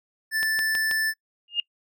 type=tone; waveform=square; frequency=1760 Hz; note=A6; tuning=in tune; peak=-23 dBFS; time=0.31-1.14 s; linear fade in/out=50 ms
type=click train; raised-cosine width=0.2 ms; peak=-15 dBFS; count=4; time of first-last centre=0.43-0.912 s; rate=6.22 Hz
type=tone with exponential growth; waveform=sine; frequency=2831 Hz; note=F7; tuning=23 cents sharp; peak=-17 dBFS; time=1.48-1.6 s; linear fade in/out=2 ms; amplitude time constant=24 ms
effects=noise-tail reverb RT60 0.1 s tail -25 dB re dry